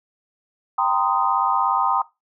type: chord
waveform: sine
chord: C minor seventh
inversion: second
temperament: equal with one note detuned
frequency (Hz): 784 / 932.3 / 1029.1 / 1244.5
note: G5 / Bb5 / C6 / Eb6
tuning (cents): 0 / 0 / -29 / 0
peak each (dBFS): -23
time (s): 0.78-2.02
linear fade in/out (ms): 5
effects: noise-tail reverb RT60 0.2 s tail -17 dB re dry